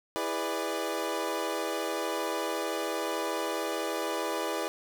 25% pulse chord, E dominant seventh, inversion none, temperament equal with one note detuned, 329.6 / 409.4 / 493.9 / 587.3 Hz, E4 / G#4 / B4 / D5, 0 / -25 / 0 / 0 cents, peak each -32 dBFS, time 0.16-4.68 s, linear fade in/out 0 ms, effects none

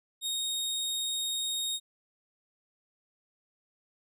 sawtooth tone, 3729 Hz, A#7, in tune, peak -27 dBFS, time 0.21-1.8 s, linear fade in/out 50 ms, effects resampled to 32000 Hz

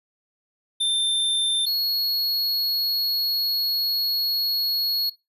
square tone pair in turn, 3577 / 4333 Hz, A7 / C#8, +28 / -40 cents, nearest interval minor third, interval 332 cents, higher second, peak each -21 dBFS, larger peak neither, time 0.8-1.66 / 1.66-5.1 s, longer second, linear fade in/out 10 ms, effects noise-tail reverb RT60 0.2 s tail -18 dB re dry + resampled to 32000 Hz

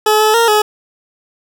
20% pulse tone with pitch steps, 427.9 / 431.1 / 463.3 / 423.7 Hz, A4 / A4 / A#4 / G#4, -48 / -35 / -11 / +35 cents, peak -4 dBFS, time 0.06-0.62 s, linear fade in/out 5 ms, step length 140 ms, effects none

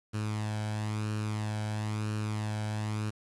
sawtooth tone with flanger, 106.8 Hz, G#2, 49 cents sharp, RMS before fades -33 dBFS, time 0.13-3.11 s, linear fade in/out 20 ms, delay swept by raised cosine 0.71 to 1.29 ms, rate 1 Hz, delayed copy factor +0.55, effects resampled to 24000 Hz + 9-bit

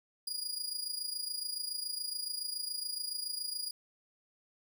sawtooth tone with amplitude modulation, 4870 Hz, D#8, 38 cents flat, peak -30 dBFS, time 0.27-3.71 s, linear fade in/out 5 ms, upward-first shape sine, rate 27.1 Hz, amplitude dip 70%, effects none

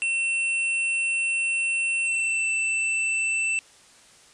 square tone with pitch glide, 2700 to 2666 Hz, E7 to E7, +41 to +19 cents, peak -23 dBFS, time 0.02-3.59 s, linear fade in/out 0 ms, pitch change -22 cents, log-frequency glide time 2.04-2.51 s, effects white hiss -53 dBFS RMS until 4.33 s + resampled to 22050 Hz

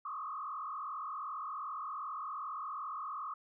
sine tone with frequency modulation, 1174.7 Hz, D6, in tune, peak -38 dBFS, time 0.05-3.34 s, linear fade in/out 5 ms, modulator 42.6 Hz, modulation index 2.4, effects none

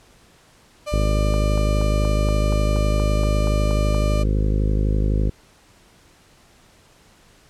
35% pulse tone, 596 Hz, D5, 25 cents sharp, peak -24 dBFS, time 0.86-4.24 s, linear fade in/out 20 ms
harmonic tone, 51.91 Hz, G#1, in tune, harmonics 1 / 2 / 3 / 4 / 5 / 6 / 7 / 8 / 9 / 10, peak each -18 / -24 / -28 / -30 / -32 / -34 / -35 / -36 / -37 / -38 dBFS, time 0.92-5.3 s, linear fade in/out 10 ms
click train, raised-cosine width 1 ms, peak -18 dBFS, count 12, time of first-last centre 1.34-3.947 s, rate 4.22 Hz
effects pink hiss -53 dBFS RMS until 7.49 s + low-pass 10000 Hz 12 dB/octave

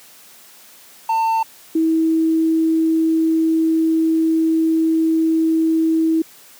triangle / sine tone pair in turn, 898 / 322.7 Hz, A5 / E4, +35 / -37 cents, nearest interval octave + tritone, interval 1772 cents, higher first, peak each -13 dBFS, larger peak neither, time 1.09-1.43 / 1.75-6.22 s, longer second, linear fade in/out 5 ms, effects white hiss -45 dBFS RMS until 6.59 s + high-pass 150 Hz 12 dB/octave

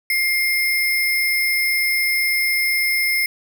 sine tone with sample-and-hold, 2116 Hz, C7, 19 cents sharp, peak -16 dBFS, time 0.1-3.26 s, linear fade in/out 2 ms, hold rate 7350 Hz, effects none

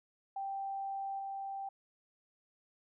sine tone with level steps, 784 Hz, G5, in tune, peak -36 / -38 dBFS, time 0.36-1.69 s, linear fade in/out 5 ms, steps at 1.19 s, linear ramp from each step 2 ms, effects none

